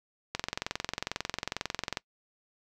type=click train; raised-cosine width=0.2 ms; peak=-13 dBFS; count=37; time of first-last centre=0.35-1.972 s; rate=22.2 Hz; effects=noise-tail reverb RT60 0.1 s tail -23 dB re dry